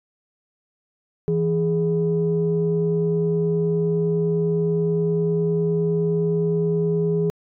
sine tone pair together, 164.81 / 415.3 Hz, E3 / G#4, 0 / 0 cents, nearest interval octave + major third, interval 1600 cents, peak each -20 / -20 dBFS, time 1.28-7.3 s, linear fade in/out 0 ms, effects tanh soft clip ceiling -11 dBFS

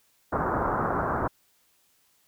white low-pass noise, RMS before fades -27 dBFS, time 0.32-1.28 s, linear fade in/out 10 ms, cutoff 1400 Hz, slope 48 dB/octave, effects white hiss -66 dBFS RMS until 2.27 s

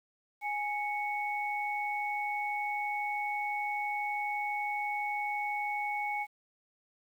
sine tone pair together, 830.4 / 2217 Hz, G#5 / C#7, 0 / 0 cents, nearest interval octave + perfect fourth, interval 1700 cents, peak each -33 / -35 dBFS, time 0.41-6.27 s, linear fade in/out 50 ms, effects 10-bit

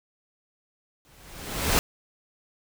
pink noise with exponential growth, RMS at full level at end -19 dBFS, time 1.05-1.79 s, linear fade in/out 0 ms, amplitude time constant 160 ms, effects none

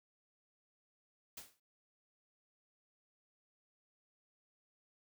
white noise with exponential decay, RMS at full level -45 dBFS, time 1.37-1.6 s, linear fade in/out 5 ms, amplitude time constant 48 ms, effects none

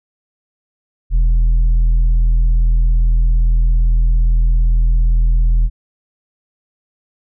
sine tone with tanh clipping, 41.2 Hz, E1, in tune, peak -10 dBFS, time 1.1-5.7 s, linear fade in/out 50 ms, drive 4 dB, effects none

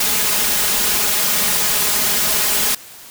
white noise with comb filter, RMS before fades -17 dBFS, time 0-2.75 s, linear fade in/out 5 ms, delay 4.8 ms, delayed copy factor +0.7, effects white hiss -39 dBFS RMS until 3.1 s

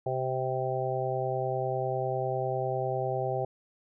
harmonic tone, 130 Hz, C3, 11 cents flat, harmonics 1 / 3 / 4 / 5 / 6, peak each -34 / -34 / -34 / -34 / -34 dBFS, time 0.06-3.45 s, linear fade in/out 5 ms, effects none

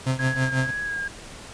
35% pulse tone with tremolo, 130.81 Hz, C3, in tune, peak -17 dBFS, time 0.06-0.71 s, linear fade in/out 10 ms, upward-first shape triangle, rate 6.1 Hz, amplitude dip 90%
sine tone with vibrato, 1644 Hz, G#6, 18 cents flat, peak -26 dBFS, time 0.19-1.08 s, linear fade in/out 5 ms, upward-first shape sine, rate 2.1 Hz, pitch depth 26 cents each way
effects pink hiss -41 dBFS RMS until 1.53 s + resampled to 22050 Hz

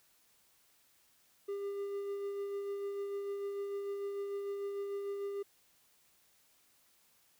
triangle tone with tremolo, 400.5 Hz, G4, 37 cents sharp, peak -33 dBFS, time 1.48-5.43 s, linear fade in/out 10 ms, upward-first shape sine, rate 6.7 Hz, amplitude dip 30%, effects white hiss -69 dBFS RMS until 7.39 s

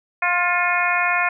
harmonic tone with a mistuned harmonic, 352.8 Hz, F4, 18 cents sharp, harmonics 2 / 3 / 4 / 5 / 6 / 7, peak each -24 / -24 / -24 / -24 / -24 / -24 dBFS, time 0.22-1.29 s, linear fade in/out 5 ms, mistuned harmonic 6, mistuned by +31 cents, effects none

